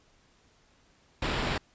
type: noise with sample-and-hold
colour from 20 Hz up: pink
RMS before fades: -30 dBFS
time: 1.22-1.58 s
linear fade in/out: 5 ms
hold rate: 6300 Hz
effects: pink hiss -64 dBFS RMS until 1.74 s + resampled to 16000 Hz